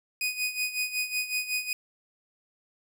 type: tone with tremolo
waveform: sawtooth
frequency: 2489 Hz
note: D#7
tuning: in tune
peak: -22 dBFS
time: 0.21-1.73 s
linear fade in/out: 2 ms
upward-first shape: sine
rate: 5.4 Hz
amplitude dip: 75%
effects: none